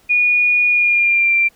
sine tone with pitch glide, 2449 to 2363 Hz, D#7 to D7, -28 to +10 cents, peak -11 dBFS, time 0.09-1.49 s, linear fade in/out 20 ms, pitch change -62 cents, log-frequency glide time 0.68-1.34 s, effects pink hiss -54 dBFS RMS until 1.55 s

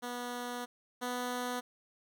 10% pulse tone pair in turn, 244.1 / 247.2 Hz, B3 / B3, -20 / +2 cents, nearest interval unison, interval 22 cents, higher second, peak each -29 / -26 dBFS, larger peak second, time 0.02-0.66 / 1.01-1.61 s, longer first, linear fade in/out 20 ms, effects none

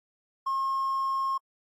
triangle tone with hard clipping, 1076 Hz, C6, 48 cents sharp, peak -26 dBFS, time 0.46-1.38 s, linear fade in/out 10 ms, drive 4 dB, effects AAC 64 kbps

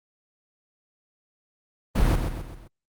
brown noise with echo, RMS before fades -20 dBFS, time 1.95-2.16 s, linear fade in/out 10 ms, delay 130 ms, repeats 4, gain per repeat -6 dB, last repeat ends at 2.68 s, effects Opus 32 kbps

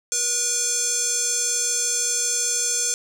square tone with band-pass filter, 482.6 Hz, B4, 40 cents flat, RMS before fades -23 dBFS, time 0.12-2.94 s, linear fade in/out 0 ms, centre 6900 Hz, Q 6.9, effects none

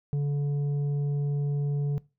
sine tone with tanh clipping, 143.8 Hz, D3, 36 cents flat, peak -25 dBFS, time 0.13-1.98 s, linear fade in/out 0 ms, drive 5 dB, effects noise-tail reverb RT60 0.3 s tail -22 dB re dry

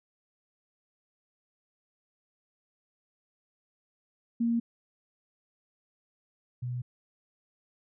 sine tone pair in turn, 233.1 / 123.48 Hz, A#3 / B2, 0 / 0 cents, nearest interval major seventh, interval 1100 cents, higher first, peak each -24 / -31 dBFS, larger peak first, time 4.4-4.6 / 6.62-6.82 s, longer neither, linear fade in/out 10 ms, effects none

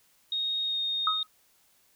sine tone with pitch glide, 3729 to 3699 Hz, A#7 to A#7, 0 to -14 cents, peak -27 dBFS, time 0.32-1.23 s, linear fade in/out 2 ms, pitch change -14 cents, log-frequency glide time 0.65-0.79 s
sine tone with exponential decay, 1267 Hz, D#6, 31 cents sharp, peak -20 dBFS, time 1.07-1.27 s, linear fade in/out 2 ms, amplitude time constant 43 ms
effects white hiss -65 dBFS RMS until 1.95 s

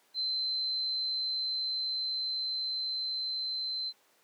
sine tone with level ramp, 4084 Hz, C8, 43 cents flat, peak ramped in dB -29 to -32 dBFS, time 0.14-3.93 s, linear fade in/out 50 ms, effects pink hiss -66 dBFS RMS until 4.23 s + high-pass 400 Hz 12 dB/octave

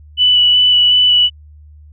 sine tone with vibrato, 2968 Hz, F#7, 5 cents sharp, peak -7 dBFS, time 0.17-1.3 s, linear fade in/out 50 ms, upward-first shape square, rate 2.7 Hz, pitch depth 9 cents each way, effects added 75 Hz sine -37 dBFS peak until 1.92 s

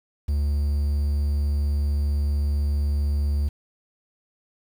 triangle tone with quantisation, 72.2 Hz, D2, 29 cents flat, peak -18 dBFS, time 0.28-3.49 s, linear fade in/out 10 ms, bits 8, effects none

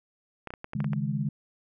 clicks, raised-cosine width 0.5 ms, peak -22 dBFS, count 8, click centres 0.473 / 0.505 / 0.538 / 0.644 / 0.734 / 0.804 / 0.844 / 0.933 s
sine chord, C# suspended second, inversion none, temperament just, 138.59 / 155.92 / 207.9 Hz, C#3 / D#3 / G#3, 0 / +4 / +2 cents, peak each -30 / -31 / -31 dBFS, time 0.75-1.29 s, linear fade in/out 5 ms
effects none

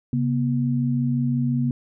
sine tone pair together, 135.2 / 240.9 Hz, C#3 / B3, -43 / -43 cents, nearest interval minor seventh, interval 1000 cents, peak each -22 dBFS, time 0.13-1.71 s, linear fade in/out 2 ms, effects none

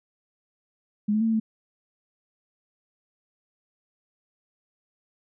sine tone with pitch steps, 208.7 / 215.4 / 225.6 / 223.8 / 219.9 Hz, G#3 / A3 / A3 / A3 / A3, +9 / -37 / +44 / +30 / -1 cents, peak -20 dBFS, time 1.08-1.4 s, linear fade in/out 10 ms, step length 64 ms, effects none

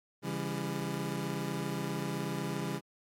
25% pulse chord, C# diminished, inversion none, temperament just, 138.59 / 166.31 / 199.57 Hz, C#3 / E3 / G3, 0 / +16 / +31 cents, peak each -34 dBFS, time 0.22-2.81 s, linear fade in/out 50 ms, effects MP3 64 kbps

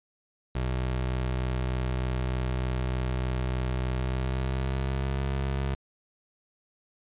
25% pulse tone with pitch glide, 63.3 to 67.45 Hz, B1 to C#2, +43 to -47 cents, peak -23 dBFS, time 0.55-5.75 s, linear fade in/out 5 ms, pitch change +110 cents, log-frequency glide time 3.89-5.23 s, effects resampled to 8000 Hz

